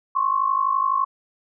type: tone pair together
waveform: sine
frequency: 1058.1 / 1110 Hz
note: C6 / C#6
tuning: +19 / +2 cents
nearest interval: minor second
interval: 83 cents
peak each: -21 dBFS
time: 0.15-1.05 s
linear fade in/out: 10 ms
effects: none